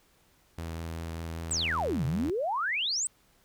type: tone with vibrato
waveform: sawtooth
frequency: 82.41 Hz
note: E2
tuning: in tune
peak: -31 dBFS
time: 0.58-2.3 s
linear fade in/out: 0 ms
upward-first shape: sine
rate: 5.1 Hz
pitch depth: 15 cents each way
type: exponential two-way sweep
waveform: sine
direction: down then up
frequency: 8450 to 123.47 to 8450 Hz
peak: -27 dBFS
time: 1.51-3.07 s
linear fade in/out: 0 ms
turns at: 2.05 s
effects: pink hiss -65 dBFS RMS until 3.44 s